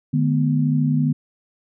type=tone cluster; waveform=sine; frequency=151.1 / 213.9 / 245.8 Hz; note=D3 / A3 / B3; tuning=+50 / -49 / -8 cents; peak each=-18 / -27 / -20 dBFS; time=0.13-1.13 s; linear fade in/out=10 ms; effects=none